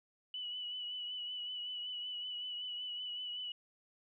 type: tone with vibrato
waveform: sine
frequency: 2960 Hz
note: F#7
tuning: in tune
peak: -39 dBFS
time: 0.34-3.52 s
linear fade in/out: 2 ms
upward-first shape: triangle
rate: 5.3 Hz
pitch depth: 36 cents each way
effects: none